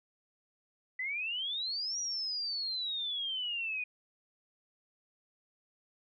sine exponential two-way sweep, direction up then down, 1975.5 to 5820 to 2451 Hz, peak -33 dBFS, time 0.99-3.84 s, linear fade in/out 5 ms, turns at 1.99 s, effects none

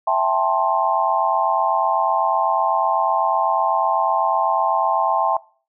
sine chord, A minor seventh, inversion second, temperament just, 660 / 792 / 880 / 1056 Hz, E5 / G5 / A5 / C6, +2 / +18 / 0 / +16 cents, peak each -21 dBFS, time 0.07-5.37 s, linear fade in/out 5 ms, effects noise-tail reverb RT60 0.4 s tail -21 dB re dry

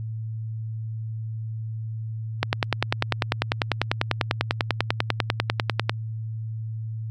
click train, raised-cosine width 0.3 ms, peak -3 dBFS, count 36, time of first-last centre 2.43-5.895 s, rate 10.1 Hz, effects added 111 Hz sine -28 dBFS peak until 7.1 s + MP3 96 kbps

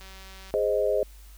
click train, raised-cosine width 0.2 ms, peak -30 dBFS, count 96, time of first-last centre 0.01-0.507 s, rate 191 Hz
sine chord, Ab major, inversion none, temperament equal, 415.3 / 523.3 / 622.3 Hz, Ab4 / C5 / Eb5, 0 / 0 / 0 cents, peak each -26 dBFS, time 0.54-1.03 s, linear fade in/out 0 ms
effects added 50 Hz sine -45 dBFS peak until 1.37 s + white hiss -56 dBFS RMS until 1.37 s

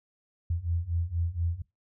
sine beating tone pair, 82.7 / 86.9 Hz, E2 / F2, +6 / -8 cents, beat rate 4.2 Hz, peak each -31 / -29 dBFS, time 0.5-1.62 s, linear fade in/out 5 ms, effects noise-tail reverb RT60 0.2 s tail -22 dB re dry

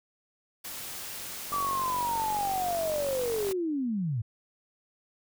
white noise, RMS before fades -39 dBFS, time 0.64-3.53 s, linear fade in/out 10 ms
sine linear sweep, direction down, 1168 to 102.8 Hz, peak -27 dBFS, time 1.52-4.22 s, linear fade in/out 10 ms
click train, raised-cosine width 1 ms, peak -26 dBFS, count 95, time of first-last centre 1.52-3.512 s, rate 47.2 Hz
effects none

